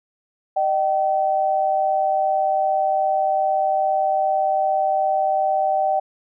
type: tone pair together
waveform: sine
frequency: 611.5 / 769 Hz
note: D#5 / G5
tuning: -30 / -33 cents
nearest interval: major third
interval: 397 cents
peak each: -22 / -18 dBFS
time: 0.56-6 s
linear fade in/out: 10 ms
effects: none